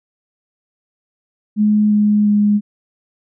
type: tone with pitch steps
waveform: sine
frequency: 210.8 / 209 / 207.2 Hz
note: G#3 / G#3 / G#3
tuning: +26 / +11 / -4 cents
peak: -10 dBFS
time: 1.56-2.61 s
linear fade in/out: 50 ms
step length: 350 ms
effects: none